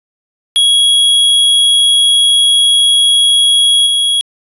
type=tone with level steps; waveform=square; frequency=3322 Hz; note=G#7; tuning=in tune; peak=-7 / -10 dBFS; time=0.56-4.21 s; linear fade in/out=0 ms; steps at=3.86 s; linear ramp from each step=10 ms; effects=resampled to 24000 Hz